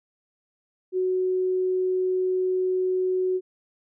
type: tone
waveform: sine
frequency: 370.3 Hz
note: F#4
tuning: 1 cent sharp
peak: -21 dBFS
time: 0.92-3.41 s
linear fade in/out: 50 ms
effects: none